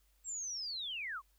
sine linear sweep, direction down, 7680 to 1007 Hz, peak -38 dBFS, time 0.24-1.22 s, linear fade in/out 50 ms, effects added 50 Hz sine -69 dBFS peak until 1.38 s + white hiss -75 dBFS RMS until 1.38 s

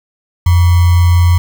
sine tone with sample-and-hold, 87.31 Hz, F2, in tune, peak -5 dBFS, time 0.46-1.38 s, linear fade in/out 5 ms, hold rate 1050 Hz, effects none

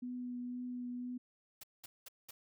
sine tone with vibrato, 246.9 Hz, B3, in tune, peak -39 dBFS, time 0.02-1.18 s, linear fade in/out 10 ms, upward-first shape triangle, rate 2 Hz, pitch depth 14 cents each way
white noise bursts, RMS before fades -50 dBFS, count 4, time 1.61-2.31 s, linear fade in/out 5 ms, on 25 ms, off 200 ms
effects none

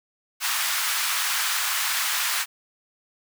pink high-pass noise, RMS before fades -25 dBFS, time 0.4-2.46 s, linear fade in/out 50 ms, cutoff 1100 Hz, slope 24 dB/octave, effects none

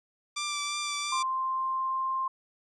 10% pulse tone with vibrato, 1174.7 Hz, D6, in tune, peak -22 dBFS, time 0.36-1.23 s, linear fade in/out 10 ms, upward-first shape triangle, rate 2.9 Hz, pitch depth 20 cents each way
sine tone with pitch glide, 1046.5 to 1054.4 Hz, C6 to C6, 0 to +13 cents, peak -27 dBFS, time 1.12-2.28 s, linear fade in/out 5 ms, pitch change +13 cents, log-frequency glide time 1.27-2.15 s
effects resampled to 22050 Hz

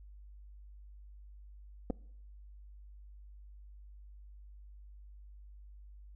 clicks, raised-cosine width 2 ms, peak -22 dBFS, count 2, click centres 1.901 / 1.905 s, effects noise-tail reverb RT60 0.7 s tail -24 dB re dry + added 50 Hz sine -50 dBFS peak until 6.15 s

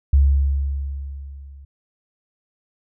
sine tone with level ramp, 69.3 Hz, C#2, in tune, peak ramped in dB -9 to -39 dBFS, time 0.13-1.65 s, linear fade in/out 5 ms, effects none

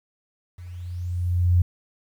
sine tone with level ramp, 88.5 Hz, F2, 23 cents sharp, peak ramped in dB -37 to -13 dBFS, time 0.58-1.62 s, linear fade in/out 5 ms, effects 9-bit

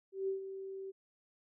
sine tone with ADSR envelope, 386.1 Hz, G4, 26 cents flat, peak -31 dBFS, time 0.12-0.92 s, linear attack 160 ms, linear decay 120 ms, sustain -10 dB, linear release 23 ms, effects none

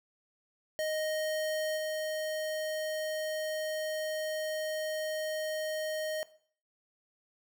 square tone with level steps, 622 Hz, D#5, 1 cent flat, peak -31 / -33 dBFS, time 0.79-6.23 s, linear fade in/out 0 ms, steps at 1.76 s, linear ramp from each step 20 ms, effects noise-tail reverb RT60 0.5 s tail -17 dB re dry

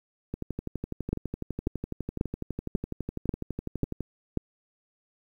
two click trains, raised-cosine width 3 ms, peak -13 / -19 dBFS, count 7 / 45, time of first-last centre 1.13-4.373 / 0.34-4.007 s, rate 1.85 / 12 Hz, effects 9-bit

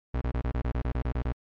35% pulse tone bursts, 61.5 Hz, B1, 7 cents flat, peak -24 dBFS, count 12, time 0.14-1.323 s, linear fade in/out 5 ms, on 72 ms, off 29 ms, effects low-pass 2000 Hz 12 dB/octave + MP3 64 kbps

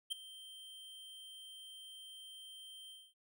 square tone with ADSR envelope, 3136 Hz, G7, in tune, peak -34 dBFS, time 0.1-3.14 s, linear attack 21 ms, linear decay 10 ms, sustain -17 dB, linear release 240 ms, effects none

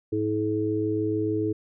harmonic tone, 106.8 Hz, G#2, 49 cents sharp, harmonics 1 / 3 / 4, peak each -31 / -26 / -27 dBFS, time 0.12-1.53 s, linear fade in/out 10 ms, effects none

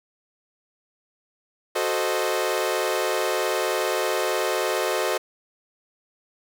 sawtooth chord, F# diminished seventh, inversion none, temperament equal, 370 / 440 / 523.3 / 622.3 Hz, F#4 / A4 / C5 / Eb5, 0 / 0 / 0 / 0 cents, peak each -24 dBFS, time 1.75-5.18 s, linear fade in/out 10 ms, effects none

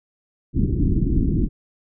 pink low-pass noise, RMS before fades -19 dBFS, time 0.53-1.49 s, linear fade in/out 50 ms, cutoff 340 Hz, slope 48 dB/octave, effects none

